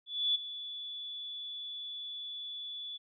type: tone with ADSR envelope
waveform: sine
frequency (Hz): 3445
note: A7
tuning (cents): -37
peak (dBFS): -25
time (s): 0.06-2.98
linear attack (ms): 290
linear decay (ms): 14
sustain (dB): -14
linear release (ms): 21
effects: none